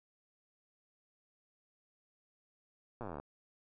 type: slowing click train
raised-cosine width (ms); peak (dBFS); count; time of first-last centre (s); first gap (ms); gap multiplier
1; -29; 18; 3.01-3.2; 8; 1.04
effects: none